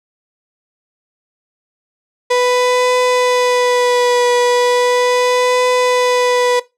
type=tone with vibrato; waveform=35% pulse; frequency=493.9 Hz; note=B4; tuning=in tune; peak=-9 dBFS; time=2.3-6.6 s; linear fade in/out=10 ms; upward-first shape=triangle; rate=0.37 Hz; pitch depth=23 cents each way; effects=noise-tail reverb RT60 0.2 s tail -17 dB re dry + low-pass 8000 Hz 12 dB/octave